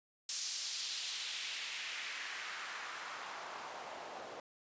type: noise with band-pass filter sweep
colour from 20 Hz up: white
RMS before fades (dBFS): -43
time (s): 0.29-4.4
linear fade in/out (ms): 2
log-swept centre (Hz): 5800 to 580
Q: 1.6
effects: resampled to 16000 Hz